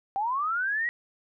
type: linear sweep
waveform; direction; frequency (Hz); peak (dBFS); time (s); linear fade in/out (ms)
sine; up; 762 to 1938; -25; 0.16-0.89; 0
effects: none